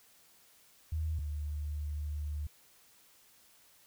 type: tone pair in turn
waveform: sine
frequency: 78.8 / 74.38 Hz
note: D#2 / D2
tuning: +23 / +23 cents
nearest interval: minor second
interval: 100 cents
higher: first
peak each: -31 / -34 dBFS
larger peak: first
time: 0.92-1.19 / 1.19-2.47 s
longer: second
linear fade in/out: 5 ms
effects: white hiss -63 dBFS RMS until 3.86 s

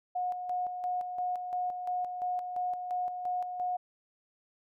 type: tone with tremolo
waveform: sine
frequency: 724 Hz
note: F#5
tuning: 38 cents flat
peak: -29 dBFS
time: 0.15-3.77 s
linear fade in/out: 10 ms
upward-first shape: square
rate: 2.9 Hz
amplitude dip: 50%
effects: none

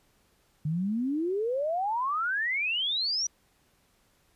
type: exponential sweep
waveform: sine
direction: up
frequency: 146.83 to 5920 Hz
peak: -26 dBFS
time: 0.65-3.27 s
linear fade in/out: 5 ms
effects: pink hiss -67 dBFS RMS until 4.35 s + resampled to 32000 Hz

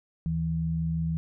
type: tone pair together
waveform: sine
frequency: 76.38 / 162.5 Hz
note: D#2 / E3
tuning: -31 / -24 cents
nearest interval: octave + minor second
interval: 1307 cents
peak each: -33 / -26 dBFS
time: 0.26-1.17 s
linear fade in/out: 0 ms
effects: none

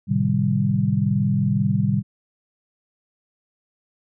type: chord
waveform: sine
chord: A half-diminished seventh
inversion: none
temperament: equal with one note detuned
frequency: 110 / 130.81 / 152.8 / 196 Hz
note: A2 / C3 / Eb3 / G3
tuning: 0 / 0 / -31 / 0 cents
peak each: -24 / -23 / -24 / -21 dBFS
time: 0.07-2.03 s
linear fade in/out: 50 ms
effects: none

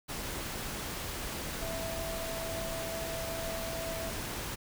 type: tone in noise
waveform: sine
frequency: 659.3 Hz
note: E5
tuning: in tune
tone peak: -38 dBFS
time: 1.61-4.11 s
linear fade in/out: 20 ms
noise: pink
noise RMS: -38 dBFS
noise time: 0.08-4.56 s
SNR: -3 dB
effects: none

